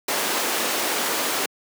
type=high-pass noise; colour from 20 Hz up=pink; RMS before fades=-24 dBFS; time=0.08-1.46 s; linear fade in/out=5 ms; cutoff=330 Hz; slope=12 dB/octave; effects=high-pass 200 Hz 12 dB/octave